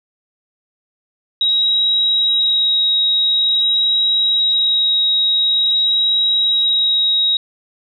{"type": "tone with vibrato", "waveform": "sine", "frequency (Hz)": 3818, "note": "A#7", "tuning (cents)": 41, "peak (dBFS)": -12, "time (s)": [1.41, 7.37], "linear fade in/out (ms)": 2, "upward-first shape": "sine", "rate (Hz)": 0.47, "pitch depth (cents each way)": 8, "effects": []}